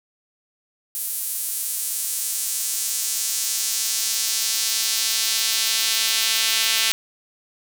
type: tone with high-pass filter sweep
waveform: sawtooth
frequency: 223.2 Hz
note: A3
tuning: 25 cents sharp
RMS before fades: -23 dBFS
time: 0.95-6.92 s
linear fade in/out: 0 ms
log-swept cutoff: 11000 to 3100 Hz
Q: 1.2
effects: none